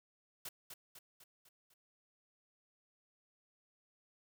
white noise with echo, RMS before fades -45 dBFS, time 0.45-0.49 s, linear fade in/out 5 ms, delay 250 ms, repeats 5, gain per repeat -5 dB, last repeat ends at 1.74 s, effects none

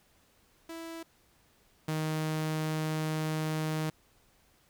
sawtooth tone pair in turn, 329.6 / 156.32 Hz, E4 / D#3, 0 / +8 cents, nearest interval octave + minor second, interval 1292 cents, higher first, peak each -36 / -26 dBFS, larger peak second, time 0.69-1.03 / 1.88-3.9 s, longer second, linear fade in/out 5 ms, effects pink hiss -66 dBFS RMS until 4.69 s

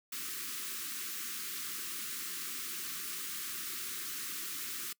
white band-stop noise, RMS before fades -40 dBFS, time 0.12-4.93 s, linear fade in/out 5 ms, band 410 to 1100 Hz, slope 96 dB/octave, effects noise-tail reverb RT60 0.1 s tail -24 dB re dry + high-pass 200 Hz 12 dB/octave

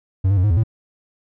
triangle tone with pitch steps, 94.6 / 100.2 / 90.8 / 104.8 / 83.4 / 111.1 Hz, F#2 / G2 / F#2 / G#2 / E2 / A2, +39 / +38 / -32 / +16 / +21 / +17 cents, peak -11 dBFS, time 0.24-0.636 s, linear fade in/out 10 ms, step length 66 ms, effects none

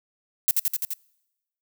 violet noise with echo, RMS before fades -19 dBFS, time 0.48-0.51 s, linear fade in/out 0 ms, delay 85 ms, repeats 5, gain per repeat -2 dB, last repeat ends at 0.935 s, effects noise-tail reverb RT60 1.0 s tail -26 dB re dry

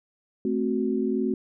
sine chord, F# diminished, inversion first, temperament equal, 220 / 261.6 / 370 Hz, A3 / C4 / F#4, 0 / 0 / 0 cents, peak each -27 dBFS, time 0.45-1.34 s, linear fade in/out 2 ms, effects none

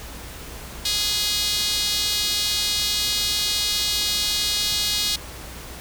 sawtooth tone with high-pass filter, 415.3 Hz, G#4, in tune, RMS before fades -23 dBFS, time 0.85-5.16 s, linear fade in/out 5 ms, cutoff 3900 Hz, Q 2.8, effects added 60 Hz sine -40 dBFS peak until 5.8 s + pink hiss -38 dBFS RMS until 5.8 s

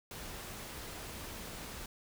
pink noise, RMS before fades -45 dBFS, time 0.11-1.86 s, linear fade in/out 2 ms, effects none

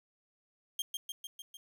sawtooth tone with echo, 3200 Hz, G7, 35 cents sharp, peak -29 dBFS, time 0.79-0.82 s, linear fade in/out 2 ms, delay 150 ms, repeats 5, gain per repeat -3 dB, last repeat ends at 1.57 s, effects none

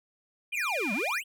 sine tone with vibrato, 2408 Hz, D7, 43 cents sharp, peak -30 dBFS, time 0.52-1.19 s, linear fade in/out 10 ms, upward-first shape triangle, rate 13 Hz, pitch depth 30 cents each way
square exponential two-way sweep, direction down then up, 3256 to 188.3 to 3256 Hz, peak -31 dBFS, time 0.52-1.24 s, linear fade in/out 50 ms, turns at 0.93 s
effects none

